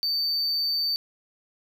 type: tone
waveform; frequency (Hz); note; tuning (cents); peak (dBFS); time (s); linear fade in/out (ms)
triangle; 4578; D8; -45; -22; 0.03-0.96; 0
effects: none